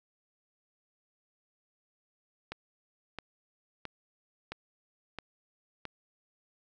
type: click train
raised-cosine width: 0.3 ms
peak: -22 dBFS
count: 6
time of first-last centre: 2.52-5.853 s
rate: 1.5 Hz
effects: none